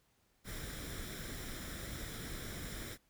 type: noise with comb filter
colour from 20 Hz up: pink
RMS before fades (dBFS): -44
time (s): 0.44-2.98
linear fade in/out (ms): 50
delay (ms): 0.55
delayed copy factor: +0.6
effects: pink hiss -74 dBFS RMS until 3.09 s